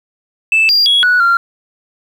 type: tone with pitch steps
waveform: sine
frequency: 2635 / 4785 / 3336 / 1471 / 1383 Hz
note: E7 / D8 / G#7 / F#6 / F6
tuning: -1 / +32 / +7 / -11 / -17 cents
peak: -6 dBFS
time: 0.52-1.37 s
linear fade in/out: 2 ms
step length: 170 ms
effects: tanh soft clip ceiling -5 dBFS + 7-bit